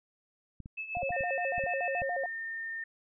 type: clicks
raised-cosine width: 5 ms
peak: -31 dBFS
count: 9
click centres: 0.603 / 0.659 / 0.97 / 1.031 / 1.106 / 1.208 / 1.581 / 1.639 / 2.019 s
type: tone with tremolo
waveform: sine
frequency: 2609 Hz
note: E7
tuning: 18 cents flat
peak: -33 dBFS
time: 0.77-2.02 s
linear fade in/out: 10 ms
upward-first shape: triangle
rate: 7.6 Hz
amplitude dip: 75%
type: tone with vibrato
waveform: sine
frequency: 621 Hz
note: D#5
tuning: 3 cents flat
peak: -31 dBFS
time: 0.95-2.26 s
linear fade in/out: 2 ms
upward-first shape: square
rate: 7 Hz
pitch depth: 230 cents each way
type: tone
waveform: sine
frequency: 1816 Hz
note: A#6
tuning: 46 cents flat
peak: -35 dBFS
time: 1.12-2.84 s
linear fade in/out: 5 ms
effects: none